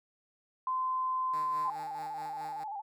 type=tone; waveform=sine; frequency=1032 Hz; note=C6; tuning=24 cents flat; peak=-29 dBFS; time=0.67-1.7 s; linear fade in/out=2 ms
type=tone with tremolo; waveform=5% pulse; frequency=154.4 Hz; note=D#3; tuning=13 cents flat; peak=-35 dBFS; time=1.33-2.64 s; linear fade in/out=5 ms; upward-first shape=sine; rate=4.7 Hz; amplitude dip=60%
type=tone with vibrato; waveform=sine; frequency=830.6 Hz; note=G#5; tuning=in tune; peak=-36 dBFS; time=1.64-2.82 s; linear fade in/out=20 ms; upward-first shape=square; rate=13 Hz; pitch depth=67 cents each way
effects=none